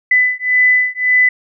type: beating tone pair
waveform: sine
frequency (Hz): 2000 / 2001.8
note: B6 / B6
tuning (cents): +21 / +23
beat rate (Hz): 1.8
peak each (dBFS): -13 / -13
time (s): 0.11-1.29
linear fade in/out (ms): 5
effects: none